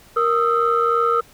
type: tone cluster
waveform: sine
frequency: 467.4 / 1250 / 1333 Hz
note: A#4 / D#6 / E6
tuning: +5 / +8 / +19 cents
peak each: -19 dBFS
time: 0.16-1.21 s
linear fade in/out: 10 ms
effects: tanh soft clip ceiling -7 dBFS + pink hiss -49 dBFS RMS until 1.33 s